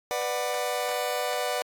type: chord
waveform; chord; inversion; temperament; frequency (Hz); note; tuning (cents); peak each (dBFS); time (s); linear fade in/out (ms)
sawtooth; B minor; none; just; 493.9 / 592.7 / 740.8; B4 / D5 / F#5; 0 / +16 / +2; -27; 0.11-1.62; 0
effects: AAC 64 kbps